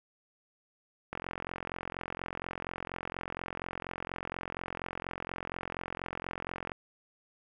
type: click train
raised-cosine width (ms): 0.5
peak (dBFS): -21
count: 248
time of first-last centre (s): 1.13-6.718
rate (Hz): 44.2
effects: none